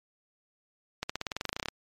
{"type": "accelerating click train", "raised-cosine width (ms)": 0.2, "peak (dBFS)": -14, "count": 16, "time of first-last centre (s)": [1.03, 1.685], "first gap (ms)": 65, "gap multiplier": 0.94, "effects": ["MP3 96 kbps"]}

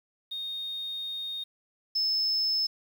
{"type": "tone pair in turn", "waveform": "sine", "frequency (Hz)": [3700, 5233], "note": ["A#7", "E8"], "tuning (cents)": [-14, -14], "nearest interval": "tritone", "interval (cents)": 600, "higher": "second", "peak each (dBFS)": [-32, -23], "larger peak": "second", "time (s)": [[0.31, 1.44], [1.95, 2.67]], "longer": "first", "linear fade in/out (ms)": 10, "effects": ["tanh soft clip ceiling -21 dBFS", "9-bit"]}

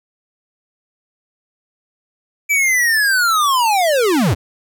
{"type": "linear sweep", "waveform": "square", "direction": "down", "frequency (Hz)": [2329, 70.2], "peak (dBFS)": -13, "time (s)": [2.49, 4.35], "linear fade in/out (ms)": 20, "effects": []}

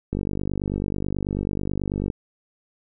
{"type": "click train", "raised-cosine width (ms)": 3, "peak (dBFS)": -13, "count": 98, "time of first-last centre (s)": [0.13, 2.102], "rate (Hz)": 49.2, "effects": []}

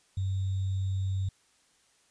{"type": "tone with sample-and-hold", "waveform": "sine", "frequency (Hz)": 95.6, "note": "G2", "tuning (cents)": -43, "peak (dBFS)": -27, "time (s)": [0.17, 1.29], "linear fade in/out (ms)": 5, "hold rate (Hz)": 3675, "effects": ["white hiss -66 dBFS RMS until 2.1 s", "resampled to 22050 Hz"]}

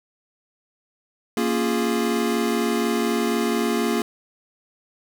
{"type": "chord", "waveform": "square", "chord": "Bb minor seventh", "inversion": "none", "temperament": "equal", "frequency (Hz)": [233.1, 277.2, 349.2, 415.3], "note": ["Bb3", "Db4", "F4", "Ab4"], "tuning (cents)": [0, 0, 0, 0], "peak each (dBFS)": [-24, -30, -27, -27], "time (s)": [1.37, 4.02], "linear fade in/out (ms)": 2, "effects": []}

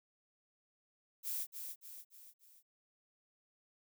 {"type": "noise with echo", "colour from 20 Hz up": "violet", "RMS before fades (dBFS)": -39, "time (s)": [1.23, 1.47], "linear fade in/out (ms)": 50, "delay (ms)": 290, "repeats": 4, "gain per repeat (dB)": -6, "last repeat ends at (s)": 2.63, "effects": []}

